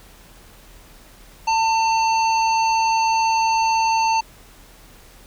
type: harmonic tone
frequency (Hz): 897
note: A5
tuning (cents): +33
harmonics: 1 / 3 / 5 / 7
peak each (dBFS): -16 / -26 / -30 / -33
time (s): 1.47-4.21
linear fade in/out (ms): 10
effects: added 40 Hz sine -48 dBFS peak until 5.26 s + pink hiss -48 dBFS RMS until 5.26 s